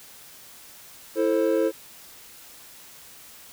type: chord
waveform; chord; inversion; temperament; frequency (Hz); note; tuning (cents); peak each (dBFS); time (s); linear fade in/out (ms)
triangle; A minor; second; just; 330 / 440 / 528; E4 / A4 / C5; +2 / 0 / +16; -22; 1.15-1.72; 50
effects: white hiss -47 dBFS RMS until 3.52 s